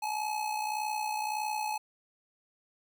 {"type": "tone with amplitude modulation", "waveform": "square", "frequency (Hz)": 853, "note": "G#5", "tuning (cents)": 46, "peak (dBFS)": -29, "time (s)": [0.02, 1.78], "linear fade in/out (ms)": 10, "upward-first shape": "sine", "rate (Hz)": 61.7, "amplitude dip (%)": 60, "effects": []}